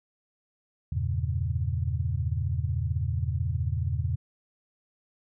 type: chord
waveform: sine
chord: E diminished seventh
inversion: none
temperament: equal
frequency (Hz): 82.41 / 98 / 116.54 / 138.59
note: E2 / G2 / Bb2 / Db3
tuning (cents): 0 / 0 / 0 / 0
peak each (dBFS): -29 / -32 / -31 / -33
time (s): 0.92-4.16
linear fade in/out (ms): 5
effects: none